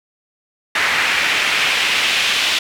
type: noise with band-pass filter sweep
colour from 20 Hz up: pink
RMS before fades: -17 dBFS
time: 0.75-2.59 s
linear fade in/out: 5 ms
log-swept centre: 2000 to 3100 Hz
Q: 1.9
effects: none